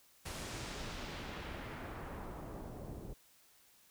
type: noise with low-pass filter sweep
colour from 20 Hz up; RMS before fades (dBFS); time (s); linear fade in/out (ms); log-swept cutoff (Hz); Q
pink; -45; 0.25-3.14; 10; 11000 to 420; 0.9
effects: white hiss -66 dBFS RMS until 3.9 s